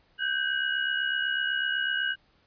sine tone cluster, 1522 / 1590 / 2906 Hz, F#6 / G6 / F#7, +48 / +24 / -32 cents, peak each -30 / -29 / -31 dBFS, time 0.18-2.16 s, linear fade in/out 50 ms, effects pink hiss -65 dBFS RMS until 2.46 s + resampled to 11025 Hz

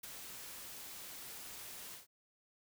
white noise with ADSR envelope, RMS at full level -44 dBFS, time 0.03-2.07 s, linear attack 10 ms, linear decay 8 ms, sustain -5 dB, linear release 140 ms, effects none

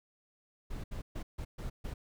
brown noise bursts at uneven times, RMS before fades -39 dBFS, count 6, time 0.7-0.84 / 0.91-1.02 / 1.15-1.23 / 1.38-1.45 / 1.58-1.7 / 1.84-1.94 s, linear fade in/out 10 ms, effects none

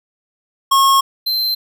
square tone pair in turn, 1088 / 4108 Hz, C#6 / C8, -33 / -33 cents, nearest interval octave + major seventh, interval 2300 cents, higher second, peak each -10 / -16 dBFS, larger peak first, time 0.71-1.01 / 1.26-1.55 s, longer first, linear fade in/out 10 ms, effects none

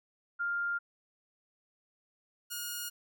sine / 5% pulse tone pair in turn, 1400 / 1433.6 Hz, F6 / F6, +4 / +45 cents, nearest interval unison, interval 41 cents, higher second, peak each -30 / -25 dBFS, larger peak second, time 0.39-0.79 / 2.5-2.9 s, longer neither, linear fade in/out 20 ms, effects none

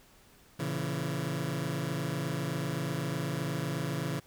sawtooth chord, A# diminished, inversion none, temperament just, 116.54 / 139.85 / 167.82 Hz, A#2 / C#3 / E3, 0 / +16 / +31 cents, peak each -36 / -30 / -31 dBFS, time 0.59-4.2 s, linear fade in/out 10 ms, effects pink hiss -60 dBFS RMS until 4.26 s

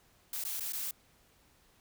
blue noise with dropouts, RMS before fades -37 dBFS, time 0.33-0.91 s, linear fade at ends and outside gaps 2 ms, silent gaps 0.439-0.45 / 0.597-0.606 / 0.723-0.732 s, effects pink hiss -66 dBFS RMS until 1.8 s

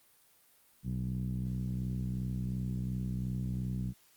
10% pulse tone with low-pass filter, 62.8 Hz, B1, 30 cents sharp, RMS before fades -35 dBFS, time 0.83-3.94 s, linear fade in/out 50 ms, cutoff 160 Hz, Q 3.3, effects white hiss -65 dBFS RMS until 4.16 s + Opus 32 kbps

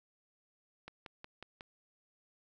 click train, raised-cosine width 0.3 ms, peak -30 dBFS, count 5, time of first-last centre 0.88-1.609 s, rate 5.49 Hz, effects none

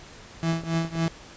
35% pulse tone with tremolo, 164.81 Hz, E3, in tune, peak -19 dBFS, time 0.43-1.08 s, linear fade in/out 0 ms, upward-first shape triangle, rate 3.7 Hz, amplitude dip 95%
click train, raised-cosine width 2 ms, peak -25 dBFS, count 6, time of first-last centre 0.53-1.062 s, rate 9.4 Hz
effects pink hiss -46 dBFS RMS until 1.36 s + resampled to 16000 Hz

